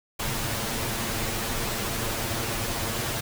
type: noise with comb filter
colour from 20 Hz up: pink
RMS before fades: -29 dBFS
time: 0.19-3.21 s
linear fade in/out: 10 ms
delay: 8.8 ms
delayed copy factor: +0.65
effects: none